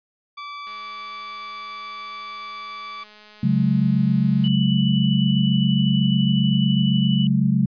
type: tone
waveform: sawtooth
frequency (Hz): 1157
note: D6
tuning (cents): -26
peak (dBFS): -28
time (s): 0.37-3.04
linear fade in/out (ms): 10
type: click train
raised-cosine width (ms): 0.2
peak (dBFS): -30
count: 804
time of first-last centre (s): 0.67-4.476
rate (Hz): 211
type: chord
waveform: sine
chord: C# suspended fourth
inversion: none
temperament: equal with one note detuned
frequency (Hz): 138.59 / 185 / 212.8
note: C#3 / F#3 / G#3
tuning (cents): 0 / 0 / +42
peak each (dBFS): -20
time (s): 3.43-7.66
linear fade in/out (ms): 5
type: tone with tremolo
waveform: sine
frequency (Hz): 2964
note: F#7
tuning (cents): +2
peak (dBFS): -26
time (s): 4.44-7.27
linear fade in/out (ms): 2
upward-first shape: sine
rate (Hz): 12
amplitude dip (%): 30
effects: resampled to 11025 Hz